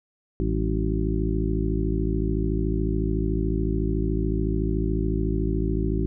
harmonic tone with a mistuned harmonic, 53.8 Hz, A1, 38 cents flat, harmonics 1 / 2 / 3 / 4 / 5 / 6 / 7, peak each -25 / -30 / -30 / -33 / -32 / -30 / -31 dBFS, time 0.4-6.06 s, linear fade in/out 0 ms, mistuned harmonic 4, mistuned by -110 cents, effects none

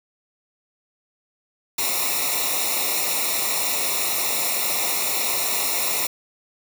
white noise with comb filter, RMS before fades -23 dBFS, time 1.78-6.07 s, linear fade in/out 5 ms, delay 0.63 ms, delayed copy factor -1, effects none

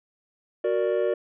triangle chord, Gb augmented, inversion none, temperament equal, 370 / 466.2 / 587.3 Hz, Gb4 / Bb4 / D5, 0 / 0 / 0 cents, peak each -24 dBFS, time 0.64-1.14 s, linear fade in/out 5 ms, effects resampled to 8000 Hz

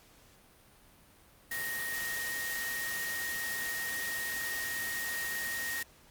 sine tone in noise, 1864.7 Hz, A#6, in tune, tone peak -35 dBFS, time 1.51-5.83 s, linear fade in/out 5 ms, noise white, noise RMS -39 dBFS, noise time 1.51-5.83 s, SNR +1 dB, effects pink hiss -60 dBFS RMS until 6.1 s + Opus 48 kbps

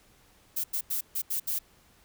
violet noise bursts at uneven times, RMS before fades -30 dBFS, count 6, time 0.56-0.64 / 0.73-0.81 / 0.9-1.01 / 1.15-1.22 / 1.3-1.4 / 1.47-1.59 s, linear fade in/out 10 ms, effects pink hiss -61 dBFS RMS until 2.04 s

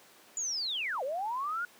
sine linear two-way sweep, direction down then up, 7040 to 493.9 to 1465 Hz, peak -31 dBFS, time 0.37-1.65 s, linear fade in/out 2 ms, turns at 1.03 s, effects pink hiss -57 dBFS RMS until 1.79 s + high-pass 300 Hz 12 dB/octave

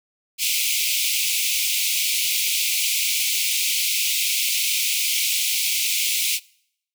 pink high-pass noise, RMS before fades -22 dBFS, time 0.38-6.4 s, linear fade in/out 50 ms, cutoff 2200 Hz, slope 96 dB/octave, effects noise-tail reverb RT60 0.7 s tail -24 dB re dry

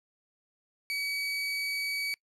30% pulse tone, 2272 Hz, C#7, 42 cents sharp, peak -28 dBFS, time 0.9-2.14 s, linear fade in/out 0 ms, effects noise-tail reverb RT60 0.1 s tail -24 dB re dry + low-pass 11000 Hz 12 dB/octave

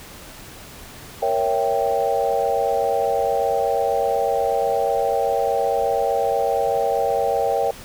sine chord, A# diminished seventh, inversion none, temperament equal, 466.2 / 554.4 / 659.3 / 784 Hz, A#4 / C#5 / E5 / G5, 0 / 0 / 0 / 0 cents, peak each -23 / -23 / -25 / -22 dBFS, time 1.22-7.71 s, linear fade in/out 5 ms, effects pink hiss -40 dBFS RMS until 7.84 s

